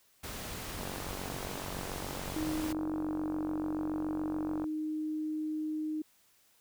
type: noise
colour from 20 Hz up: pink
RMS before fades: -41 dBFS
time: 0.23-2.73 s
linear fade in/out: 10 ms
type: click train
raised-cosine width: 1 ms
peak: -26 dBFS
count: 182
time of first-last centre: 0.79-4.641 s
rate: 47 Hz
type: tone with pitch glide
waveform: sine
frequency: 311.4 to 309.2 Hz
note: D#4 to D#4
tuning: +2 to -11 cents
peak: -32 dBFS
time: 2.36-6.02 s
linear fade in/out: 5 ms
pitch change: -13 cents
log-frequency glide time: 2.97-3.03 s
effects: white hiss -67 dBFS RMS until 6.6 s